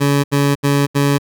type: tone bursts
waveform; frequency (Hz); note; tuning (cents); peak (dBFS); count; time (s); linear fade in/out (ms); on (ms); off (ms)
20% pulse; 141.7; C#3; +38; -7; 4; 0-1.185; 20; 240; 75
effects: none